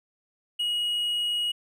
triangle tone, 2897 Hz, F#7, 37 cents flat, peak -23 dBFS, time 0.59-1.52 s, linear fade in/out 10 ms, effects none

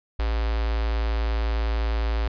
square tone with notch filter, 55.9 Hz, A1, 28 cents sharp, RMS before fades -24 dBFS, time 0.19-2.28 s, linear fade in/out 5 ms, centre 180 Hz, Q 0.62, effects resampled to 11025 Hz

